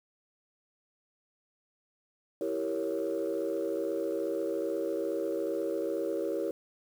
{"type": "chord", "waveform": "sine", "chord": "E diminished seventh", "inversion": "none", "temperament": "equal", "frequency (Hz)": [329.6, 392, 466.2, 554.4], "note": ["E4", "G4", "Bb4", "Db5"], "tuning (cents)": [0, 0, 0, 0], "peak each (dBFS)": -34, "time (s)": [2.41, 6.51], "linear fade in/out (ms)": 2, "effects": ["tanh soft clip ceiling -23 dBFS", "9-bit"]}